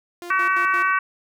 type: tone with tremolo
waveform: sawtooth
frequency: 349.2 Hz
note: F4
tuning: in tune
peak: -29 dBFS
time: 0.22-0.91 s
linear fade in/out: 0 ms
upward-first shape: square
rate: 5.8 Hz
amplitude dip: 80%
type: harmonic tone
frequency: 379 Hz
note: F#4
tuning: 42 cents sharp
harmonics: 3 / 4 / 5 / 6 / 7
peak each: -20 / -21 / -27 / -30 / -31 dBFS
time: 0.3-0.99 s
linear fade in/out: 5 ms
effects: none